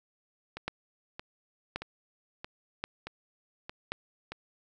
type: two click trains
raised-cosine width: 0.3 ms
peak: -16 / -23 dBFS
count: 4 / 7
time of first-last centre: 0.68-3.92 / 0.57-4.32 s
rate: 0.926 / 1.6 Hz
effects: none